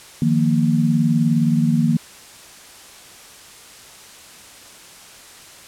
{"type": "chord", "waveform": "sine", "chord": "Eb suspended second", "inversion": "none", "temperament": "equal", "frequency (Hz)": [155.56, 174.61, 233.1], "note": ["Eb3", "F3", "Bb3"], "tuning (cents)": [0, 0, 0], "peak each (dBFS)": [-18, -21, -17], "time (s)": [0.22, 1.97], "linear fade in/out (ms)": 2, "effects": ["white hiss -42 dBFS RMS until 5.67 s", "low-pass 10000 Hz 12 dB/octave"]}